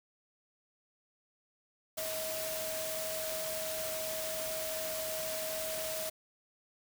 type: tone in noise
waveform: sine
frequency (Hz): 635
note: D#5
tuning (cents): +35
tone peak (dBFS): -38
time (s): 1.97-6.1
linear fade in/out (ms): 10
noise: white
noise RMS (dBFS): -39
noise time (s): 1.97-6.1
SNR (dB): -2
effects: none